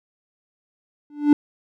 triangle tone with exponential growth, 293.7 Hz, D4, in tune, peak -5 dBFS, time 1.1-1.33 s, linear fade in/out 2 ms, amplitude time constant 49 ms, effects none

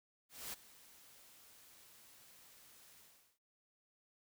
white noise with ADSR envelope, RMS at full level -44 dBFS, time 0.29-3.39 s, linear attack 240 ms, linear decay 17 ms, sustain -18 dB, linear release 410 ms, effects none

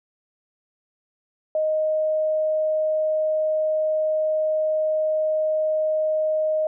sine tone, 622.3 Hz, D#5, in tune, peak -19 dBFS, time 1.55-6.67 s, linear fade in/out 2 ms, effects none

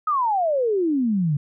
sine exponential sweep, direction down, 1287 to 138.59 Hz, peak -18 dBFS, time 0.07-1.37 s, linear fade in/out 5 ms, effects none

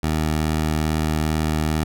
15% pulse tone with vibrato, 77.78 Hz, D#2, in tune, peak -13 dBFS, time 0.03-1.84 s, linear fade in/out 5 ms, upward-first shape triangle, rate 2.4 Hz, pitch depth 11 cents each way, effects none

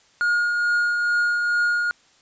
triangle tone with tremolo, 1430 Hz, F6, 41 cents sharp, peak -15 dBFS, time 0.21-1.91 s, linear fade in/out 0 ms, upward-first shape triangle, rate 2.3 Hz, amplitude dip 35%, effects white hiss -57 dBFS RMS until 2.21 s + resampled to 16000 Hz

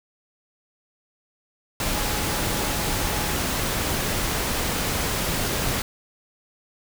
sine tone in noise, 840 Hz, G#5, 19 cents sharp, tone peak -36 dBFS, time 1.94-3.35 s, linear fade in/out 2 ms, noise pink, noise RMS -25 dBFS, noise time 1.8-5.82 s, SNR -14 dB, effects none

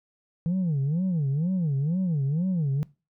sine tone with vibrato, 160 Hz, D#3, 49 cents sharp, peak -20 dBFS, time 0.46-2.83 s, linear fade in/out 0 ms, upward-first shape sine, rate 2.1 Hz, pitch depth 290 cents each way, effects noise-tail reverb RT60 0.3 s tail -23 dB re dry + tanh soft clip ceiling -21 dBFS

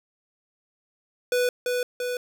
square tone with echo, 493.9 Hz, B4, in tune, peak -21 dBFS, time 1.32-1.49 s, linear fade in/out 2 ms, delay 340 ms, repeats 2, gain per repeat -3 dB, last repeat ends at 2.17 s, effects none

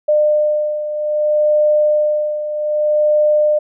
sine beating tone pair, 602 / 602.63 Hz, D5 / D5, +43 / +45 cents, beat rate 0.63 Hz, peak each -13 / -19 dBFS, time 0.08-3.59 s, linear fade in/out 10 ms, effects none

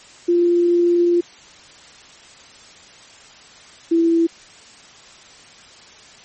sine tone pair in turn, 346.9 / 332.9 Hz, F4 / E4, -12 / +17 cents, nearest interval minor second, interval 71 cents, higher first, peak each -12 dBFS, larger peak neither, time 0.28-1.21 / 3.91-4.27 s, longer first, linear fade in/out 10 ms, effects white hiss -44 dBFS RMS until 6.24 s + MP3 32 kbps

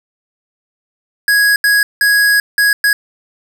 square tone bursts at uneven times, 1661.2 Hz, G#6, in tune, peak -9 dBFS, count 5, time 1.28-1.56 / 1.64-1.83 / 2.01-2.4 / 2.58-2.73 / 2.84-2.93 s, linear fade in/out 2 ms, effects none

